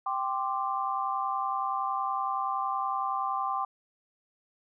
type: chord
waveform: sine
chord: G suspended fourth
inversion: none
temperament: just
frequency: 784 / 1045.3 / 1176 Hz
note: G5 / C6 / D6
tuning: 0 / -2 / +2 cents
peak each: -32 dBFS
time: 0.06-3.65 s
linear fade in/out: 5 ms
effects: none